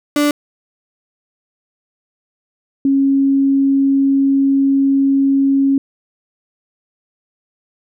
35% pulse / sine tone pair in turn, 292.8 / 273.9 Hz, D4 / C#4, -5 / -21 cents, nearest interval minor second, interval 116 cents, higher first, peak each -10 dBFS, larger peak neither, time 0.16-0.31 / 2.85-5.78 s, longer second, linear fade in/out 2 ms, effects none

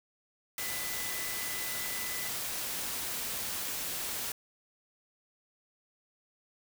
sine tone in noise, 2000 Hz, B6, 21 cents sharp, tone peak -42 dBFS, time 0.58-2.29 s, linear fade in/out 2 ms, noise white, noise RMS -36 dBFS, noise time 0.58-4.32 s, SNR -9 dB, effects none

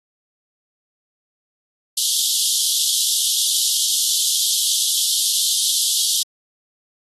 pink high-pass noise, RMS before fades -19 dBFS, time 1.97-6.23 s, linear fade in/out 5 ms, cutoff 3100 Hz, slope 96 dB/octave, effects AAC 32 kbps

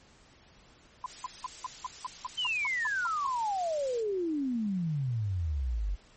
sine tone bursts, 1010 Hz, B5, 39 cents sharp, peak -31 dBFS, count 12, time 1.04-3.272 s, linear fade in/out 2 ms, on 21 ms, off 180 ms
blue noise, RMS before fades -42 dBFS, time 1.05-4.04 s, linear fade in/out 50 ms
sine exponential sweep, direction down, 3132 to 44.87 Hz, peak -28 dBFS, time 2.37-5.96 s, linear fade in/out 20 ms
effects pink hiss -59 dBFS RMS until 6.16 s + MP3 32 kbps

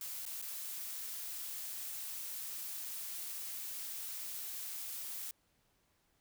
blue noise with dropouts, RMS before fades -43 dBFS, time 0.01-5.31 s, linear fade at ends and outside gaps 2 ms, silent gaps 0.254-0.262 / 0.417-0.423 s, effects pink hiss -75 dBFS RMS until 6.2 s

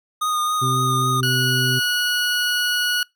square tone with vibrato, 1231 Hz, D#6, 19 cents flat, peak -20 dBFS, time 0.21-1.21 s, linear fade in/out 10 ms, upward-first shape triangle, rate 3.7 Hz, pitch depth 22 cents each way
harmonic tone, 128.6 Hz, C3, 30 cents flat, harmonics 1 / 2 / 3, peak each -21 / -29 / -30 dBFS, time 0.61-1.8 s, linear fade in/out 20 ms
20% pulse tone, 1461 Hz, F#6, 22 cents flat, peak -14 dBFS, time 1.23-3.03 s, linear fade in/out 2 ms
effects noise-tail reverb RT60 0.2 s tail -25 dB re dry

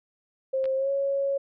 sine tone with pitch glide, 530 to 553.1 Hz, C5 to C#5, +22 to -4 cents, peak -23 dBFS, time 0.53-1.38 s, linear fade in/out 10 ms, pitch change +74 cents, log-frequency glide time 0.76-0.9 s
clicks, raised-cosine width 0.3 ms, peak -28 dBFS, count 2, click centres 0.642 / 0.656 s
effects none

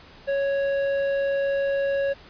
triangle tone with tanh clipping, 554.4 Hz, C#5, in tune, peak -23 dBFS, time 0.27-2.14 s, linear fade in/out 20 ms, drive 14 dB, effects pink hiss -48 dBFS RMS until 2.29 s + resampled to 11025 Hz

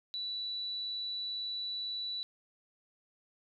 sine tone, 3951 Hz, B7, in tune, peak -35 dBFS, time 0.14-2.23 s, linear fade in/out 0 ms, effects none

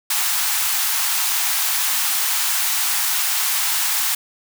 white high-pass noise, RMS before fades -20 dBFS, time 0.1-4.15 s, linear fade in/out 5 ms, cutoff 750 Hz, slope 48 dB/octave, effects none

